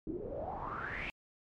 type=noise with low-pass filter sweep; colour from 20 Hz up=pink; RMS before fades=-40 dBFS; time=0.07-1.1 s; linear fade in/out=0 ms; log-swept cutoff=310 to 2600 Hz; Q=8.9; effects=MP3 64 kbps